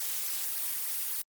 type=noise with flanger; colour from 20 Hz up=blue; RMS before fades=-33 dBFS; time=0-1.22 s; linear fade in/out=5 ms; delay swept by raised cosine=0.26 to 4.76 ms; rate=3.5 Hz; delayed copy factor=-0.95; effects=Opus 48 kbps